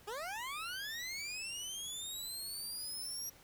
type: linear sweep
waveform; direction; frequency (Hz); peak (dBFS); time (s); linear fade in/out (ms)
20% pulse; up; 392 to 5720; -35; 0.07-3.3; 10
effects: pink hiss -61 dBFS RMS until 3.43 s